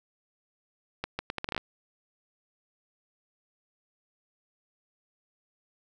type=accelerating click train; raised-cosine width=0.3 ms; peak=-15 dBFS; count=10; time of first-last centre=1.04-1.579 s; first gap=150 ms; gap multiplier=0.74; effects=none